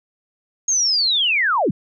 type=linear sweep; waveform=sine; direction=down; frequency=6600 to 123.4 Hz; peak=-15 dBFS; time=0.68-1.71 s; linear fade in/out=5 ms; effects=none